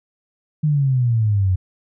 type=exponential sweep; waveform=sine; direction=down; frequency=155.56 to 90.4 Hz; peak=-14 dBFS; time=0.63-1.56 s; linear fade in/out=10 ms; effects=none